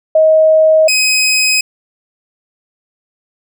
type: tone pair in turn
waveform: sine / 20% pulse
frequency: 631 / 2524 Hz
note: D#5 / D#7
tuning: +24 / +24 cents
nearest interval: 2 octaves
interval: 2400 cents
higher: second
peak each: -5 dBFS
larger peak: neither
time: 0.15-0.88 / 0.88-1.61 s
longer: neither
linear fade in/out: 5 ms
effects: none